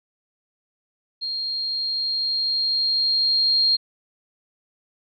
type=tone with level ramp; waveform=sine; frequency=4224 Hz; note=C8; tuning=16 cents sharp; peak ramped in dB=-25 to -15 dBFS; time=1.21-3.77 s; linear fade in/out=20 ms; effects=none